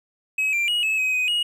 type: tone with pitch steps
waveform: triangle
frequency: 2550 / 2369 / 2897 / 2591 / 2529 / 2505 / 2884 Hz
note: D#7 / D7 / F#7 / E7 / D#7 / D#7 / F#7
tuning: +42 / +14 / -37 / -30 / +28 / +11 / -45 cents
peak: -18 dBFS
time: 0.38-1.43 s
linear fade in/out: 5 ms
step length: 150 ms
effects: none